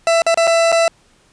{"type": "tone with dropouts", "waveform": "40% pulse", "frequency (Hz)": 666, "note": "E5", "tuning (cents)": 18, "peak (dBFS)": -10, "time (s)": [0.07, 0.88], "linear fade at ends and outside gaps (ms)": 1, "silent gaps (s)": [[0.22, 0.265], [0.344, 0.374], [0.471, 0.475], [0.719, 0.725]], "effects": ["pink hiss -54 dBFS RMS until 1.32 s", "resampled to 22050 Hz"]}